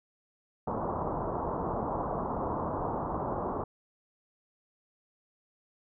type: low-pass noise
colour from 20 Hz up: white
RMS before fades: -33 dBFS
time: 0.67-3.64 s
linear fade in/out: 5 ms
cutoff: 1100 Hz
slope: 48 dB/octave
effects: none